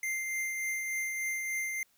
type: tone with tremolo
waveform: square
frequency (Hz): 2093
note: C7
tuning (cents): 0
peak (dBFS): -31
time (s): 0.03-1.83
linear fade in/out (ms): 2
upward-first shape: triangle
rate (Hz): 3.4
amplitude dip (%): 35
effects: white hiss -69 dBFS RMS until 1.97 s